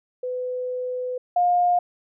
sine tone pair in turn, 502 / 709.9 Hz, B4 / F5, +28 / +28 cents, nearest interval tritone, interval 600 cents, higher second, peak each -25 / -16 dBFS, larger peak second, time 0.23-1.18 / 1.36-1.79 s, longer first, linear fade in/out 5 ms, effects none

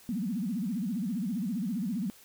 sine tone with vibrato, 211.7 Hz, G#3, 33 cents sharp, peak -29 dBFS, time 0.09-2.1 s, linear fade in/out 0 ms, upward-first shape sine, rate 15 Hz, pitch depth 290 cents each way, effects white hiss -56 dBFS RMS until 2.24 s

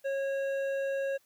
sine tone with hard clipping, 547 Hz, C#5, 23 cents flat, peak -31 dBFS, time 0.04-1.18 s, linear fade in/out 20 ms, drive 9 dB, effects white hiss -68 dBFS RMS until 1.25 s

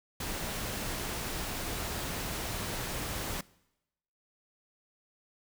pink noise, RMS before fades -36 dBFS, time 0.2-3.41 s, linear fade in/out 5 ms, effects noise-tail reverb RT60 0.9 s tail -22 dB re dry

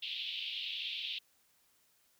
white band-pass noise, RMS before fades -40 dBFS, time 0.02-1.19 s, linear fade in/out 10 ms, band 2700 to 3700 Hz, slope 48 dB/octave, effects white hiss -71 dBFS RMS until 2.19 s

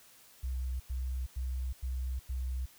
sine tone bursts, 63.8 Hz, C2, 43 cents flat, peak -32 dBFS, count 5, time 0.43-2.66 s, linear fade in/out 10 ms, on 370 ms, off 95 ms, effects white hiss -59 dBFS RMS until 2.78 s

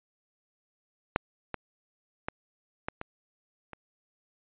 clicks, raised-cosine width 0.5 ms, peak -8 / -17 / -16 / -16 / -21 / -26 dBFS, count 6, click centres 1.161 / 1.543 / 2.285 / 2.885 / 3.014 / 3.733 s, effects resampled to 8000 Hz

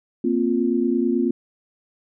sine chord, Bb suspended second, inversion none, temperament just, 233.1 / 262.2 / 349.6 Hz, Bb3 / C4 / F4, 0 / +4 / +2 cents, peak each -22 dBFS, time 0.24-1.31 s, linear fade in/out 5 ms, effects none

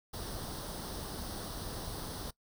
pink noise with comb filter, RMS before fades -41 dBFS, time 0.13-2.31 s, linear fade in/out 10 ms, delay 0.21 ms, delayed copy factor +0.7, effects noise-tail reverb RT60 0.1 s tail -21 dB re dry

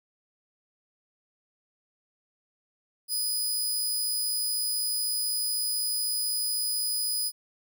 15% pulse tone, 4978 Hz, D#8, in tune, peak -20 dBFS, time 3.08-7.32 s, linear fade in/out 50 ms, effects none

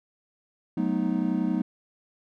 triangle chord, B dominant seventh, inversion second, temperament equal with one note detuned, 185 / 216 / 246.9 / 311.1 Hz, F#3 / A3 / B3 / D#4, 0 / -32 / 0 / 0 cents, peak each -27 dBFS, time 0.77-1.62 s, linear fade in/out 5 ms, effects none

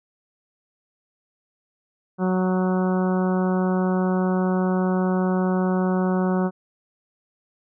harmonic tone with a mistuned harmonic, 185 Hz, F#3, in tune, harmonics 1 / 2 / 3 / 4 / 5 / 6 / 7 / 8, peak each -20 / -26 / -30 / -32 / -34 / -36 / -37 / -38 dBFS, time 2.18-6.51 s, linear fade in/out 50 ms, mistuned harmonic 7, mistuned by -16 cents, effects none

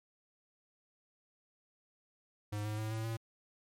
square tone with pitch steps, 104.4 / 106.59 / 108.83 / 111.12 / 113.46 Hz, G#2 / G#2 / A2 / A2 / A#2, +10 / +45 / -19 / +18 / -46 cents, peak -36 dBFS, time 2.52-3.17 s, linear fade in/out 10 ms, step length 130 ms, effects MP3 64 kbps

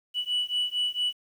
sine beating tone pair, 2953 / 2957.4 Hz, F#7 / F#7, -4 / -1 cents, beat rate 4.4 Hz, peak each -27 dBFS, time 0.14-1.13 s, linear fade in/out 50 ms, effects tanh soft clip ceiling -21 dBFS + 9-bit

